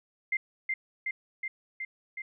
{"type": "tone with echo", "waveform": "sine", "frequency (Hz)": 2093, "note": "C7", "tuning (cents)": 0, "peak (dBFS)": -25, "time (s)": [0.32, 0.37], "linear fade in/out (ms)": 5, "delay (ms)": 370, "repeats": 5, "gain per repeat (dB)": -2, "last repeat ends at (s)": 2.22, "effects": []}